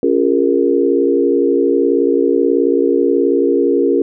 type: chord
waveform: sine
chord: Bb minor seventh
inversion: first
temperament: equal with one note detuned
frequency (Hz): 277.2 / 349.2 / 407.9 / 466.2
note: Db4 / F4 / Ab4 / Bb4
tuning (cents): 0 / 0 / -31 / 0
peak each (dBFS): -16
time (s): 0.03-4.02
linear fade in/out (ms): 2
effects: none